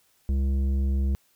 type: tone with tanh clipping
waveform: triangle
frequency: 67.7 Hz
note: C#2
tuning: 40 cents flat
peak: -23 dBFS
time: 0.29-1.15 s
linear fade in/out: 0 ms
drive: 14 dB
effects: white hiss -65 dBFS RMS until 1.35 s